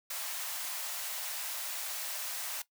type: high-pass noise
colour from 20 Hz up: white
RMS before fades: -38 dBFS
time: 0.1-2.62 s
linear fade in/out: 5 ms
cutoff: 560 Hz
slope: 48 dB/octave
effects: noise-tail reverb RT60 0.1 s tail -17 dB re dry